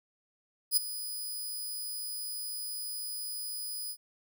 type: tone with ADSR envelope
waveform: 5% pulse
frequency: 4978 Hz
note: D#8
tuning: in tune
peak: -14 dBFS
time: 0.71-3.97 s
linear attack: 58 ms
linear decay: 13 ms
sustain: -15 dB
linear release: 65 ms
effects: none